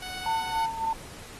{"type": "tone", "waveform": "10% pulse", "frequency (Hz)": 740, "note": "F#5", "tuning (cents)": 0, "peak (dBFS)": -28, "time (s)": [0.02, 0.66], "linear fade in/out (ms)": 5}
{"type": "tone with tremolo", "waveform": "sine", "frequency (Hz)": 899, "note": "A5", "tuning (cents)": 37, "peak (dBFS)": -23, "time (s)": [0.26, 0.93], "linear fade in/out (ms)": 2, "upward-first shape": "sine", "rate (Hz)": 3.6, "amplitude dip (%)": 70}
{"effects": ["pink hiss -45 dBFS RMS until 1.39 s", "AAC 32 kbps"]}